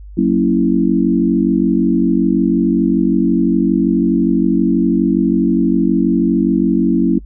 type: chord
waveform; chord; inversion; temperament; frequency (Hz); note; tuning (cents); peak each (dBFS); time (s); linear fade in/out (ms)
sine; F# dominant seventh; none; equal with one note detuned; 185 / 230.4 / 277.2 / 329.6; F#3 / A#3 / C#4 / E4; 0 / -20 / 0 / 0; -16; 0.17-7.19; 10
effects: noise-tail reverb RT60 0.1 s tail -24 dB re dry + added 50 Hz sine -31 dBFS peak until 7.25 s